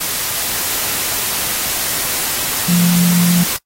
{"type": "tone in noise", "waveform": "sine", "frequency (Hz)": 174.61, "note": "F3", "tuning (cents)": 0, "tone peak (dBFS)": -10, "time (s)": [2.68, 3.44], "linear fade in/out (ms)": 10, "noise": "white", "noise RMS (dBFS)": -19, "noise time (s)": [0, 3.57], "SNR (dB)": 6, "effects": ["noise-tail reverb RT60 0.1 s tail -19 dB re dry", "AAC 48 kbps"]}